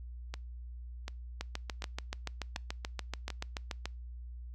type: two click trains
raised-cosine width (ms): 0.2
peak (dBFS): -22 / -19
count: 5 / 18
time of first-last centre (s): 0.34-3.303 / 1.41-3.856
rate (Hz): 1.35 / 6.95
effects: noise-tail reverb RT60 0.3 s tail -26 dB re dry + added 60 Hz sine -42 dBFS peak until 4.54 s